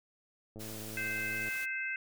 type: click train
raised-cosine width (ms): 2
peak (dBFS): -34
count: 101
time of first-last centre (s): 0.56-1.486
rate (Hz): 108
type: noise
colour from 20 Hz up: white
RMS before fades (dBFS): -46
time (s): 0.59-1.66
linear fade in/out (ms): 20
type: harmonic tone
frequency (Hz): 520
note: C5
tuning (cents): -11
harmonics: 3 / 4 / 5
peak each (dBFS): -37 / -38 / -39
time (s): 0.97-1.96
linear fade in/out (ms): 2
effects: none